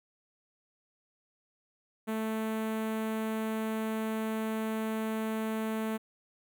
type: tone with notch filter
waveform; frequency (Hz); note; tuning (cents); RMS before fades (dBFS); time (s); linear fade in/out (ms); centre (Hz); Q
sawtooth; 220; A3; 0; -33; 2.07-5.98; 20; 5100; 0.67
effects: none